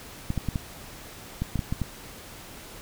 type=clicks; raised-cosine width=5 ms; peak=-14 dBFS; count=9; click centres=0.304 / 0.377 / 0.487 / 0.558 / 1.42 / 1.557 / 1.592 / 1.725 / 1.817 s; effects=pink hiss -44 dBFS RMS until 2.81 s